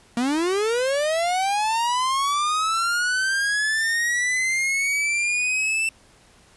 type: linear sweep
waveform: 45% pulse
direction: up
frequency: 230 to 2672 Hz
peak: -20 dBFS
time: 0.17-5.89 s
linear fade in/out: 2 ms
effects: pink hiss -54 dBFS RMS until 6.56 s + resampled to 24000 Hz